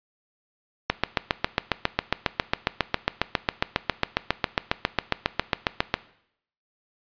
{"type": "click train", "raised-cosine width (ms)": 0.3, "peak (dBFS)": -3, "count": 38, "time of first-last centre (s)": [0.9, 5.941], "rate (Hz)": 7.34, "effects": ["noise-tail reverb RT60 0.7 s tail -18 dB re dry", "resampled to 11025 Hz"]}